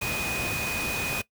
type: tone in noise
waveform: sine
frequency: 2489 Hz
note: D#7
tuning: in tune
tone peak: -30 dBFS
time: 0.01-1.22 s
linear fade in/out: 10 ms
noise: pink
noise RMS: -31 dBFS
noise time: 0.01-1.22 s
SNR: -2 dB
effects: noise-tail reverb RT60 0.1 s tail -18 dB re dry + high-pass 60 Hz 12 dB/octave